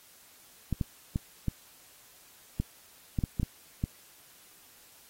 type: clicks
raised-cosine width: 5 ms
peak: -16 dBFS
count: 10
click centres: 0.727 / 0.812 / 1.159 / 1.483 / 2.6 / 3.188 / 3.238 / 3.398 / 3.431 / 3.839 s
effects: white hiss -57 dBFS RMS until 5.09 s + AAC 48 kbps